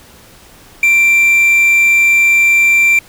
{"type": "tone with quantisation", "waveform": "triangle", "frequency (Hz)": 2355, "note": "D7", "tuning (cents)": 4, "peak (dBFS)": -5, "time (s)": [0.83, 2.99], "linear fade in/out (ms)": 2, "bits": 5, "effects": ["pink hiss -41 dBFS RMS until 3.08 s"]}